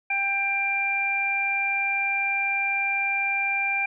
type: harmonic tone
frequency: 792 Hz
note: G5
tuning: 18 cents sharp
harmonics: 1 / 2 / 3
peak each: -30 / -34 / -23 dBFS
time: 0.1-3.86 s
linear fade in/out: 5 ms
effects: none